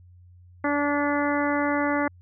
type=harmonic tone; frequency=289.2 Hz; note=D4; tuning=27 cents flat; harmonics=1 / 2 / 3 / 4 / 5 / 6 / 7; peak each=-25 / -28 / -30 / -31 / -32 / -33 / -33 dBFS; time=0.64-2.08 s; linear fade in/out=5 ms; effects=added 89 Hz sine -48 dBFS peak until 2.21 s